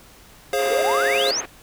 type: chord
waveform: square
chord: F minor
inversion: first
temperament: equal with one note detuned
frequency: 415.3 / 536.1 / 698.5 Hz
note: Ab4 / C5 / F5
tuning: 0 / +42 / 0 cents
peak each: -25 / -23 / -26 dBFS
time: 0.53-1.31 s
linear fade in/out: 2 ms
type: band-pass noise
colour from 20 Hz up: pink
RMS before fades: -33 dBFS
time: 0.58-1.46 s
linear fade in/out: 10 ms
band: 310 to 2700 Hz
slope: 24 dB/octave
type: exponential sweep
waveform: sine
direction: up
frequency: 387.9 to 6645 Hz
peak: -21 dBFS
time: 0.68-1.41 s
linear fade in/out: 10 ms
effects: pink hiss -48 dBFS RMS until 1.62 s